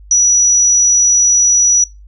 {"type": "tone", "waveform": "sine", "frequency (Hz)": 5870, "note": "F#8", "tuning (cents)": -15, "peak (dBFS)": -7, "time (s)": [0.11, 1.84], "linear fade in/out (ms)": 2, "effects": ["noise-tail reverb RT60 0.2 s tail -18 dB re dry", "added 50 Hz sine -35 dBFS peak until 2.07 s"]}